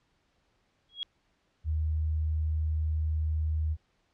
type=tone with exponential growth; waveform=sine; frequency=3308 Hz; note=G#7; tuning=8 cents flat; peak=-27 dBFS; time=0.89-1.03 s; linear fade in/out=0 ms; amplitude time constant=29 ms
type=tone; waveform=sine; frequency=78 Hz; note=D#2; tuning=5 cents sharp; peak=-26 dBFS; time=1.64-3.77 s; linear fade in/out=50 ms
effects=pink hiss -72 dBFS RMS until 4.13 s + low-pass 5000 Hz 12 dB/octave